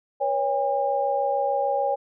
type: tone cluster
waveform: sine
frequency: 490.3 / 557 / 807 Hz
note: B4 / C#5 / G#5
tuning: -13 / +8 / -50 cents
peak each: -31 / -24 / -24 dBFS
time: 0.2-1.96 s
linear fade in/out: 20 ms
effects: none